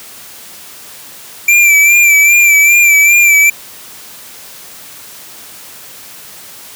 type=tone with vibrato; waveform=square; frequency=2349 Hz; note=D7; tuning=in tune; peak=-5 dBFS; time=1.48-3.5 s; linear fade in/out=5 ms; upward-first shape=sine; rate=2.5 Hz; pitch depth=44 cents each way; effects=white hiss -33 dBFS RMS until 6.75 s + high-pass 80 Hz 12 dB/octave